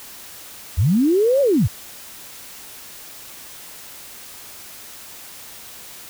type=linear two-way sweep; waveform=sine; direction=up then down; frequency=68 to 576 to 68 Hz; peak=-13 dBFS; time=0.77-1.68 s; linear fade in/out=20 ms; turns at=1.41 s; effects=white hiss -39 dBFS RMS until 6.09 s